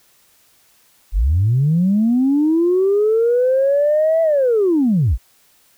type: linear two-way sweep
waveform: sine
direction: up then down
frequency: 38.89 to 661 to 38.89 Hz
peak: -11 dBFS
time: 1.12-5.18 s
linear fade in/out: 50 ms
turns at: 4.22 s
effects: tanh soft clip ceiling -8 dBFS + white hiss -55 dBFS RMS until 5.77 s

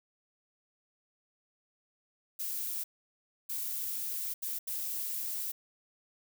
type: noise bursts at uneven times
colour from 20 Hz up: violet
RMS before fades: -36 dBFS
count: 4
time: 2.39-2.84 / 3.49-4.34 / 4.42-4.59 / 4.67-5.52 s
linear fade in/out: 10 ms
effects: none

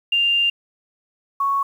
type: tone pair in turn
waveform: sine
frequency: 2794 / 1108.8 Hz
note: F7 / C#6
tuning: 0 / 0 cents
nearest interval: octave + major third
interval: 1600 cents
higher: first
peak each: -15 / -17 dBFS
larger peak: first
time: 0.12-0.5 / 1.4-1.63 s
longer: first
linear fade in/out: 5 ms
effects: 8-bit

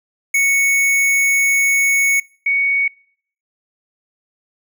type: tone pair in turn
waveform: square / sine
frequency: 2217 / 2231 Hz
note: C#7 / C#7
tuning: 0 / +11 cents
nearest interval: unison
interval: 11 cents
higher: second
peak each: -13 dBFS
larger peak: neither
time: 0.34-2.2 / 2.46-2.88 s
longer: first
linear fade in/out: 5 ms
effects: noise-tail reverb RT60 0.6 s tail -26 dB re dry

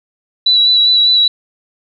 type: tone with vibrato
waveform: sine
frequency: 3938 Hz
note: B7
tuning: 6 cents flat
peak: -7 dBFS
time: 0.46-1.28 s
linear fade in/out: 5 ms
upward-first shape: sine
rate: 5 Hz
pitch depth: 23 cents each way
effects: none

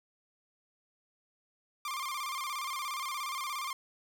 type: tone with vibrato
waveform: sawtooth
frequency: 1121 Hz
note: C#6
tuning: 19 cents sharp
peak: -31 dBFS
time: 1.85-3.73 s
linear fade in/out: 2 ms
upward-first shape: square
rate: 17 Hz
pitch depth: 94 cents each way
effects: none

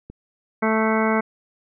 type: click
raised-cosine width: 3 ms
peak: -24 dBFS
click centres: 0.1 s
type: harmonic tone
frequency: 220 Hz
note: A3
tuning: in tune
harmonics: 1 / 2 / 3 / 4 / 5 / 6 / 7 / 9 / 10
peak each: -21 / -24 / -26 / -27 / -28 / -29 / -29 / -31 / -31 dBFS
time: 0.62-1.21 s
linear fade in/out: 10 ms
effects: none

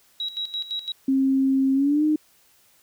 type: tone with tremolo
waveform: sine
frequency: 3867 Hz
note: B7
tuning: 37 cents flat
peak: -25 dBFS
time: 0.2-0.92 s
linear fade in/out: 2 ms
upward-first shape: square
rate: 5.9 Hz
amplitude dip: 75%
type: tone with pitch glide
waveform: sine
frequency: 267.9 to 306 Hz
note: C4 to D#4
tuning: +41 to -29 cents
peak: -17 dBFS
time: 1.08-2.16 s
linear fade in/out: 5 ms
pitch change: +230 cents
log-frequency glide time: 1.74-2.04 s
effects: white hiss -59 dBFS RMS until 2.82 s

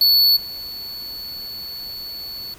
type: tone with level steps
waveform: square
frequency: 4435 Hz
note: C#8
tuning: in tune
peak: -12 / -30 dBFS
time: 0.01-2.54 s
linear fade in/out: 2 ms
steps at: 0.36 s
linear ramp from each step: 10 ms
effects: pink hiss -45 dBFS RMS until 2.58 s

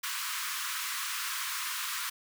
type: high-pass noise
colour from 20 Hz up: pink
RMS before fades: -35 dBFS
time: 0.03-2.1 s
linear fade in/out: 10 ms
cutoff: 1000 Hz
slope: 96 dB/octave
effects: none

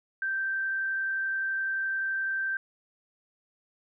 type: tone with frequency modulation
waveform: sine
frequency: 1564 Hz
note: G6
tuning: 4 cents flat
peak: -27 dBFS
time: 0.22-2.57 s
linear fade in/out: 2 ms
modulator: 31.6 Hz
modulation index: 0.36
effects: none

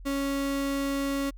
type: tone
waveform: 35% pulse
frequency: 277.2 Hz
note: C#4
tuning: in tune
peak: -25 dBFS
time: 0.05-1.31 s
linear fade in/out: 20 ms
effects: added 43 Hz sine -41 dBFS peak until 1.37 s

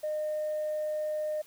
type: tone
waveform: sine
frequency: 611 Hz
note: D#5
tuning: 32 cents flat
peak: -28 dBFS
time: 0.03-1.42 s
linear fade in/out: 10 ms
effects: tanh soft clip ceiling -26 dBFS + white hiss -57 dBFS RMS until 1.46 s

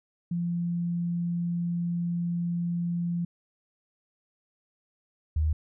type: tone pair in turn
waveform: sine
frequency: 172.4 / 77.4 Hz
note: F3 / D#2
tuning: -22 / -9 cents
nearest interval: octave + major second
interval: 1387 cents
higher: first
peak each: -26 / -22 dBFS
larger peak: second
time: 0.31-3.25 / 5.36-5.53 s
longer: first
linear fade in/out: 5 ms
effects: none

